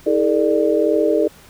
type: tone cluster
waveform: sine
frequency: 321.1 / 413.8 / 455.8 / 594 Hz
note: E4 / G#4 / A#4 / D5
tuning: -45 / -6 / -39 / +20 cents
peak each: -19 dBFS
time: 0.06-1.28 s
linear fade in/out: 10 ms
effects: pink hiss -46 dBFS RMS until 1.49 s